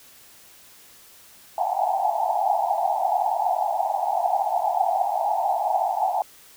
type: band-pass noise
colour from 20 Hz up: pink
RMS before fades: -23 dBFS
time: 1.58-6.22 s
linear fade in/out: 2 ms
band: 680 to 880 Hz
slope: 96 dB/octave
effects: white hiss -50 dBFS RMS until 6.56 s